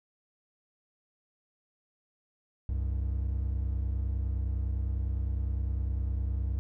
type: tone pair together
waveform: triangle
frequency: 65.18 / 95 Hz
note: C2 / F#2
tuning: -6 / +46 cents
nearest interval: perfect fifth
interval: 652 cents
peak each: -27 / -33 dBFS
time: 2.69-6.59 s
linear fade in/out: 0 ms
effects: none